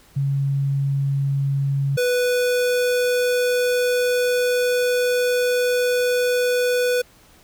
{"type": "tone pair in turn", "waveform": ["sine", "square"], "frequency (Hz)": [138.59, 493.9], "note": ["C#3", "B4"], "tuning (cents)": [0, 0], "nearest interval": "octave + minor seventh", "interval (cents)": 2200, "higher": "second", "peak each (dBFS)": -18, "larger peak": "neither", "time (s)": [[0.16, 1.97], [1.97, 7.02]], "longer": "second", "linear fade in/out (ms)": 10, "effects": ["pink hiss -52 dBFS RMS until 7.43 s"]}